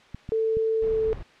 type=clicks; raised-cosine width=5 ms; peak=-22 dBFS; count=3; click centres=0.146 / 0.291 / 0.57 s
type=tone with pitch glide; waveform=sine; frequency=444.5 to 440.7 Hz; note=A4 to A4; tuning=+18 to +3 cents; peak=-21 dBFS; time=0.32-1.13 s; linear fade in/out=0 ms; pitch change=-15 cents; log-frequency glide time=0.84-1 s
type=noise; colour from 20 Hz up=brown; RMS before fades=-37 dBFS; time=0.82-1.23 s; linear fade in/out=2 ms
effects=white hiss -53 dBFS RMS until 1.4 s + low-pass 3000 Hz 12 dB/octave